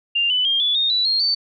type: tone with pitch steps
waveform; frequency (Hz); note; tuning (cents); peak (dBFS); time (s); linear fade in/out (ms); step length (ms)
sine; 2794 / 2995 / 3209 / 3440 / 3687 / 3951 / 4235 / 4539; F7 / F#7 / G7 / A7 / A#7 / B7 / C8 / C#8; 0 / +20 / +40 / -40 / -20 / 0 / +20 / +40; -16; 0.15-1.35; 10; 150
effects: none